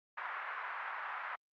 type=band-pass noise; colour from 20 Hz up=pink; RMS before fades=-41 dBFS; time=0.17-1.36 s; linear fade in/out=10 ms; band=950 to 1900 Hz; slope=24 dB/octave; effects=Opus 48 kbps